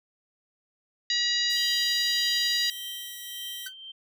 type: harmonic tone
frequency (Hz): 960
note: B5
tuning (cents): -49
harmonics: 2 / 3 / 4 / 5 / 6 / 7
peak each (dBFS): -31 / -33 / -27 / -28 / -40 / -38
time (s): 1.1-2.7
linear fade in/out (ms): 2
type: tone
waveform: 5% pulse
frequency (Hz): 1931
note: B6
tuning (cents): -39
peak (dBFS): -29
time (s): 1.49-3.69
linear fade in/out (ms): 20
type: tone with tremolo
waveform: sine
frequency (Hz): 3136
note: G7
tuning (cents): 0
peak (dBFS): -34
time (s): 1.56-3.92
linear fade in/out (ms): 10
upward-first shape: triangle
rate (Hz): 1.7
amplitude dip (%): 70
type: tone with exponential decay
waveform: sawtooth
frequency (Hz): 1526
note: G6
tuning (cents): -47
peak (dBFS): -29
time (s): 3.66-3.74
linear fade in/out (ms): 5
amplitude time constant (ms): 17
effects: none